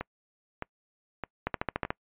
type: two click trains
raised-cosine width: 0.5 ms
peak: -18 / -13 dBFS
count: 4 / 7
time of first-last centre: 0.01-1.85 / 1.47-1.905 s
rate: 1.63 / 13.8 Hz
effects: noise-tail reverb RT60 0.1 s tail -26 dB re dry + resampled to 8000 Hz